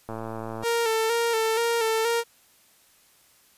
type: click train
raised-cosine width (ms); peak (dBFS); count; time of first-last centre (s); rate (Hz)
1; -20; 62; 0.09-0.635; 112
type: tone with vibrato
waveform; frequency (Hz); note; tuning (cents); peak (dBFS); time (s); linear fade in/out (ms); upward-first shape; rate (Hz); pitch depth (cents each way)
sawtooth; 455.6; A#4; -40; -18; 0.62-2.24; 50; square; 2.1; 40
effects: white hiss -59 dBFS RMS until 3.57 s + resampled to 32000 Hz